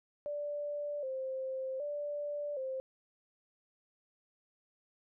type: tone with vibrato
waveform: sine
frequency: 554.4 Hz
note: C#5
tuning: in tune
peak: -35 dBFS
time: 0.26-2.8 s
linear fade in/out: 0 ms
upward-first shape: square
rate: 0.65 Hz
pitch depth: 92 cents each way
effects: none